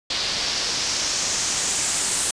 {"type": "noise with low-pass filter sweep", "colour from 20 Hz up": "white", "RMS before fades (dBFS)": -24, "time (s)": [0.1, 2.31], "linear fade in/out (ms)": 5, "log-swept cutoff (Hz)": [4400, 8700], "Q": 2.6, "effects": ["resampled to 22050 Hz"]}